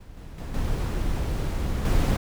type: noise with level steps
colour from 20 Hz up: brown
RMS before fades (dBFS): -44 / -40 / -33 / -26 / -20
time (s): 0-2.17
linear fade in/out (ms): 10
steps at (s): 0.17 / 0.38 / 0.54 / 1.85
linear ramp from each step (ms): 2
effects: none